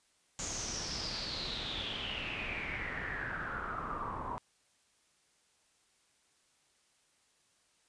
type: noise with low-pass filter sweep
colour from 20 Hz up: pink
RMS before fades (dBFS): -39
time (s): 0.39-4.38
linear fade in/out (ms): 0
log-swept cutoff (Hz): 6900 to 960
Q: 7.6
effects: white hiss -71 dBFS RMS until 7.88 s + resampled to 22050 Hz